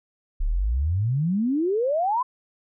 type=exponential sweep; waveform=sine; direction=up; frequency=32.32 to 1046.5 Hz; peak=-20 dBFS; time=0.4-2.23 s; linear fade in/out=10 ms; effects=none